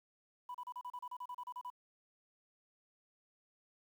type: tone bursts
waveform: sine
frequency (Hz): 987.8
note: B5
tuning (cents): 0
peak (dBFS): -40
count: 14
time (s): 0.49-1.702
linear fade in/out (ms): 5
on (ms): 55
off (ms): 34
effects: tanh soft clip ceiling -39 dBFS + 11-bit